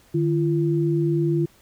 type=tone pair together; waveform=sine; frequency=151.45 / 340 Hz; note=D#3 / F4; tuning=-46 / -46 cents; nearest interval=octave + major second; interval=1400 cents; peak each=-21 dBFS; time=0.14-1.46 s; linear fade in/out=10 ms; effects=pink hiss -56 dBFS RMS until 1.61 s